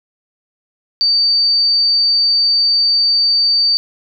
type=tone; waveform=sine; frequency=4607 Hz; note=D8; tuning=34 cents flat; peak=-10 dBFS; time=1.01-3.77 s; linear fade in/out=0 ms; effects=none